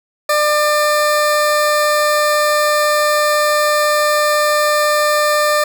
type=tone; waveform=20% pulse; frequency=598 Hz; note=D5; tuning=31 cents sharp; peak=-7 dBFS; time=0.29-5.64 s; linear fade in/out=5 ms; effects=none